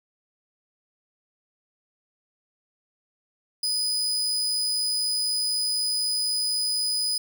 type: tone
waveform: 35% pulse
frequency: 4978 Hz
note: D#8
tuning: in tune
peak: -22 dBFS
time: 3.63-7.18 s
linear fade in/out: 5 ms
effects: none